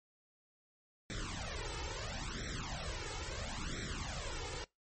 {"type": "noise with flanger", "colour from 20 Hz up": "pink", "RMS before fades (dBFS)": -41, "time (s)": [1.1, 4.64], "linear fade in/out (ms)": 0, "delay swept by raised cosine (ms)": [0.52, 2.32], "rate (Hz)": 0.74, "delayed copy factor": 1, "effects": ["noise-tail reverb RT60 0.2 s tail -25 dB re dry", "MP3 32 kbps"]}